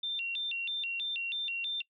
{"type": "tone with vibrato", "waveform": "sine", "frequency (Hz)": 3136, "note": "G7", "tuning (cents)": 0, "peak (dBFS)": -32, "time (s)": [0.03, 1.82], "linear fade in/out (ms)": 5, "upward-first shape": "square", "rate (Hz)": 3.1, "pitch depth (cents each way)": 230, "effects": ["noise-tail reverb RT60 0.1 s tail -22 dB re dry"]}